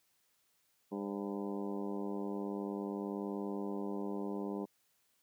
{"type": "harmonic tone with a mistuned harmonic", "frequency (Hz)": 100.5, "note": "G2", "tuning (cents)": 44, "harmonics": [2, 3, 4, 5, 6, 7, 8, 9, 10], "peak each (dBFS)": [-40, -42, -42, -48, -51, -53, -53, -52, -54], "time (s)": [0.91, 4.66], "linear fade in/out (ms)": 20, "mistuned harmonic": 6, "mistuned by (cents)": -57, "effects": ["white hiss -75 dBFS RMS until 5.22 s", "high-pass 60 Hz 12 dB/octave"]}